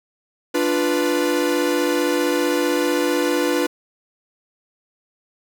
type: chord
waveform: 45% pulse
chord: B diminished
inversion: first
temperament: equal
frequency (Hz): 293.7 / 349.2 / 493.9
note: D4 / F4 / B4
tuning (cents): 0 / 0 / 0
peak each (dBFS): -22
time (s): 0.54-3.67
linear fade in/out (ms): 10
effects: none